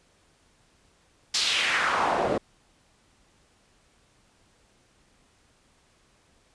pink noise with band-pass filter sweep, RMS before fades -25 dBFS, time 1.34-2.38 s, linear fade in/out 5 ms, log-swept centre 5000 to 430 Hz, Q 2.3, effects pink hiss -63 dBFS RMS until 6.54 s + resampled to 22050 Hz

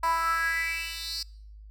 10% pulse tone with high-pass filter sweep, 329.6 Hz, E4, in tune, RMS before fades -29 dBFS, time 0.03-1.23 s, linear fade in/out 5 ms, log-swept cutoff 900 to 4800 Hz, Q 6.2, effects noise-tail reverb RT60 0.7 s tail -26 dB re dry + added 52 Hz sine -44 dBFS peak until 1.7 s

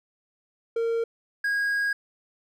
triangle tone pair in turn, 460 / 1639.3 Hz, A#4 / G#6, -23 / -23 cents, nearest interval octave + minor seventh, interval 2200 cents, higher second, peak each -21 dBFS, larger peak neither, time 0.76-1.04 / 1.44-1.93 s, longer second, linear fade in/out 5 ms, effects none

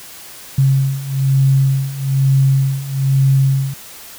sine beating tone pair, 134.6 / 135.7 Hz, C3 / C#3, +49 / -36 cents, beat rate 1.1 Hz, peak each -16 / -13 dBFS, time 0.58-3.74 s, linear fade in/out 5 ms, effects white hiss -36 dBFS RMS until 4.18 s

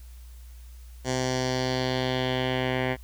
10% pulse tone with low-pass filter sweep, 128.4 Hz, C3, 32 cents flat, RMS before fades -27 dBFS, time 1.04-2.97 s, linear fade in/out 50 ms, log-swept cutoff 6800 to 2300 Hz, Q 2.5, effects added 60 Hz sine -42 dBFS peak until 3.03 s + white hiss -58 dBFS RMS until 3.03 s

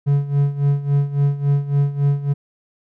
triangle tone with tremolo, 142 Hz, C#3, 42 cents sharp, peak -10 dBFS, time 0.06-2.34 s, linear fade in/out 20 ms, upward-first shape sine, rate 3.6 Hz, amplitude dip 80%, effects none

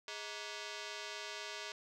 5% pulse ring-modulated tone, 524 Hz, C5, 2 cents sharp, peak -27 dBFS, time 0.08-1.72 s, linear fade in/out 2 ms, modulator 108 Hz, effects low-pass 6000 Hz 12 dB/octave

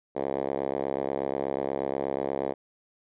5% pulse tone with band-pass filter, 68.3 Hz, C#2, 25 cents flat, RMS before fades -30 dBFS, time 0.15-2.54 s, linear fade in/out 20 ms, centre 490 Hz, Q 1.4, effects resampled to 8000 Hz

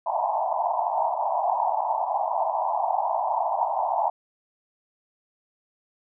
white band-pass noise, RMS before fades -25 dBFS, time 0.06-4.1 s, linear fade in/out 5 ms, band 640 to 980 Hz, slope 96 dB/octave, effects none

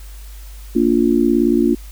sine chord, Bb major, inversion none, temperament just, 233.1 / 291.4 / 349.6 Hz, Bb3 / D4 / F4, 0 / -13 / +2 cents, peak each -16 dBFS, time 0.75-1.75 s, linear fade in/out 10 ms, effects added 50 Hz sine -32 dBFS peak until 1.91 s + white hiss -45 dBFS RMS until 1.91 s

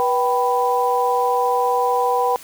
sine tone cluster, 488.3 / 775 / 990 Hz, B4 / G5 / B5, -20 / -20 / +4 cents, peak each -20 dBFS, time 0-2.36 s, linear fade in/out 0 ms, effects white hiss -41 dBFS RMS until 2.43 s

